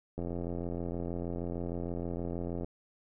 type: click train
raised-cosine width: 2 ms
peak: -24 dBFS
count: 214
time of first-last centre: 0.18-2.645 s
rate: 86.4 Hz
effects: none